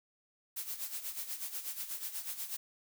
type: noise with tremolo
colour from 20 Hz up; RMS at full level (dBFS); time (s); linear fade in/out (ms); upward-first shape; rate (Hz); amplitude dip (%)
blue; -38; 0.56-2.57; 10; sine; 8.2; 70
effects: none